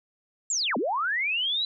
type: linear two-way sweep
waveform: sine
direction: down then up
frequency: 7640 to 200 to 4006 Hz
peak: -24 dBFS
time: 0.5-1.65 s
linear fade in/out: 2 ms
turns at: 0.77 s
effects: none